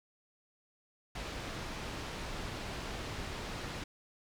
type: low-pass noise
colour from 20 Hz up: pink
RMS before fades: -41 dBFS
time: 1.15-3.84 s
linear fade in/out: 5 ms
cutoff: 5100 Hz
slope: 12 dB/octave
effects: none